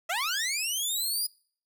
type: linear sweep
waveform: 15% pulse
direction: up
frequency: 622.3 to 4972 Hz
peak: -21 dBFS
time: 0.09-1.27 s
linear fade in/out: 10 ms
effects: noise-tail reverb RT60 0.5 s tail -25 dB re dry